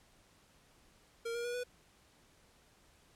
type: tone with pitch steps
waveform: square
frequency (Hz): 463.7 / 473.2 / 482.8 / 492.7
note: A#4 / A#4 / B4 / B4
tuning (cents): -9 / +26 / -39 / -4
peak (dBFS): -37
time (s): 1.25-1.638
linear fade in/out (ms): 10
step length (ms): 97
effects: pink hiss -66 dBFS RMS until 3.15 s + low-pass 11000 Hz 12 dB/octave